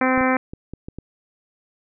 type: harmonic tone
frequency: 258.3 Hz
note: C4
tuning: 22 cents flat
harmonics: 1 / 2 / 3 / 4 / 5 / 6 / 7 / 8 / 9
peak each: -20 / -23 / -25 / -26 / -27 / -28 / -28 / -29 / -30 dBFS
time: 0.01-0.37 s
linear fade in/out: 2 ms
type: clicks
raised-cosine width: 3 ms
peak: -20 dBFS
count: 6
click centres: 0.177 / 0.21 / 0.535 / 0.736 / 0.885 / 0.986 s
effects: none